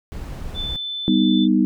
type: noise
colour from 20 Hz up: brown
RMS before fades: -30 dBFS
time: 0.12-0.76 s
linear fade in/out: 0 ms
type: tone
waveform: sine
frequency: 3520 Hz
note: A7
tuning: in tune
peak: -25 dBFS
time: 0.54-1.48 s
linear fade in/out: 50 ms
type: chord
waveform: sine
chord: G augmented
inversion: none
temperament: equal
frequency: 196 / 246.9 / 311.1 Hz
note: G3 / B3 / D#4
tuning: 0 / 0 / 0 cents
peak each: -18 dBFS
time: 1.08-1.65 s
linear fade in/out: 0 ms
effects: none